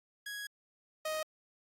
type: tone pair in turn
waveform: sawtooth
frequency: 1661.2 / 624.4 Hz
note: G#6 / D#5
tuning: 0 / +6 cents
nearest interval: octave + perfect fourth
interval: 1694 cents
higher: first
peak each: -36 / -30 dBFS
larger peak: second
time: 0.26-0.47 / 1.05-1.23 s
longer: first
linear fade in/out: 5 ms
effects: AAC 48 kbps